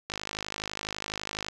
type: click train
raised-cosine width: 0.2 ms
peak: -15 dBFS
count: 73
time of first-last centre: 0.1-1.485 s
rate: 52 Hz
effects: none